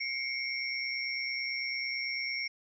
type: tone cluster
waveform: sine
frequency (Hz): 2149 / 2278 / 5500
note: C7 / C#7 / F8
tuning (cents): +46 / +47 / -27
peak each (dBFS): -35 / -38 / -37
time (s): 0-2.48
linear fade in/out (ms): 10
effects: none